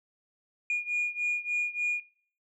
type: beating tone pair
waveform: sine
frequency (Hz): 2435 / 2438.4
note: D#7 / D#7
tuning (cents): -38 / -36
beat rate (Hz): 3.4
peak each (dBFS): -29 / -30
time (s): 0.7-2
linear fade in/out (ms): 2
effects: noise-tail reverb RT60 0.5 s tail -18 dB re dry + tanh soft clip ceiling -23 dBFS